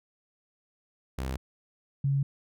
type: tone pair in turn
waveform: sawtooth / sine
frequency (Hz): 65.41 / 138.6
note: C2 / C#3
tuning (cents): 0 / 0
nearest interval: octave + minor second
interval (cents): 1300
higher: second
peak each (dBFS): -27 / -23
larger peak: second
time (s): 1.18-1.37 / 2.04-2.23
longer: neither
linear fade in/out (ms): 5
effects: none